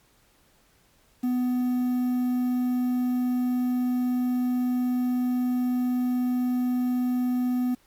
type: tone with quantisation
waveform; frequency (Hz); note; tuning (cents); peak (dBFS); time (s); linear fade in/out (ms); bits
triangle; 249.1; B3; +15; -20; 1.23-7.75; 10; 8
effects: pink hiss -62 dBFS RMS until 7.86 s + MP3 96 kbps